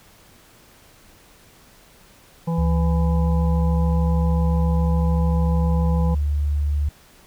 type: harmonic tone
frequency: 166.8 Hz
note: E3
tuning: 21 cents sharp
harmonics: 1 / 3 / 5 / 6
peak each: -20 / -30 / -34 / -36 dBFS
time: 2.47-6.15 s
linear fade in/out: 10 ms
type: tone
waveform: sine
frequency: 73.1 Hz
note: D2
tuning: 7 cents flat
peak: -18 dBFS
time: 2.58-6.89 s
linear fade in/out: 5 ms
effects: pink hiss -51 dBFS RMS until 7.26 s